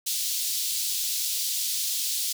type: high-pass noise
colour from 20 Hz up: pink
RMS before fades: -28 dBFS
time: 0.06-2.33 s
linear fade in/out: 10 ms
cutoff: 3700 Hz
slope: 24 dB/octave
effects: none